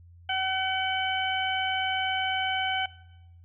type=harmonic tone; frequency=758 Hz; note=F#5; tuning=42 cents sharp; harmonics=1 / 2 / 3 / 4; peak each=-30 / -32 / -34 / -30 dBFS; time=0.29-2.86 s; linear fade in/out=5 ms; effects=noise-tail reverb RT60 0.9 s tail -18 dB re dry + added 86 Hz sine -49 dBFS peak until 3.44 s